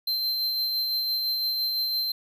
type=tone with tremolo; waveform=square; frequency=4117 Hz; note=C8; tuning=29 cents flat; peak=-24 dBFS; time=0.07-2.12 s; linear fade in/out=5 ms; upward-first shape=sine; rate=5.9 Hz; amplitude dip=25%; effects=none